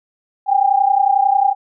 sine tone pair together, 778.9 / 810 Hz, G5 / G#5, -11 / -43 cents, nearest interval minor second, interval 68 cents, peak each -14 dBFS, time 0.46-1.55 s, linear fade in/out 50 ms, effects none

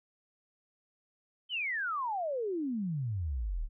sine exponential sweep, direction down, 3149 to 33 Hz, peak -31 dBFS, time 1.49-3.69 s, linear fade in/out 50 ms, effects none

